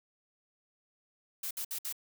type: noise bursts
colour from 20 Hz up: blue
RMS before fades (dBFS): -37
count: 4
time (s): 1.43-1.926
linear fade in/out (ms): 5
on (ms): 79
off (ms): 60
effects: none